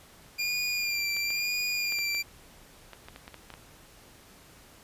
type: tone with vibrato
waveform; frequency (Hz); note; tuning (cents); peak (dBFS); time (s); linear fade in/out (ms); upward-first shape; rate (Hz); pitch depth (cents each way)
25% pulse; 2400; D7; +37; -24; 0.38-2.23; 20; sine; 1; 34
type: clicks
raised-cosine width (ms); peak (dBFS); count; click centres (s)
0.3; -27; 12; 1.167 / 1.305 / 1.923 / 1.988 / 2.148 / 2.933 / 3.085 / 3.161 / 3.279 / 3.343 / 3.503 / 3.539
effects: pink hiss -54 dBFS RMS until 4.83 s + resampled to 32000 Hz